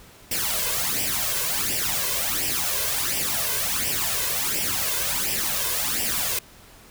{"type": "noise with flanger", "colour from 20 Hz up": "white", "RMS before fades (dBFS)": -25, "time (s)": [0.31, 6.39], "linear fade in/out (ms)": 5, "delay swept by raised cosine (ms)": [0.37, 1.97], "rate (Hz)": 1.4, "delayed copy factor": 0.7, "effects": ["pink hiss -49 dBFS RMS until 6.9 s"]}